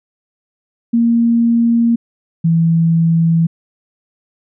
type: tone pair in turn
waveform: sine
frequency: 233.1 / 165.16 Hz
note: A#3 / E3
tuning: 0 / +4 cents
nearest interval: tritone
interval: 596 cents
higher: first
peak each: -9 dBFS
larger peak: neither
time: 0.93-1.96 / 2.44-3.47 s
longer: neither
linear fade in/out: 10 ms
effects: none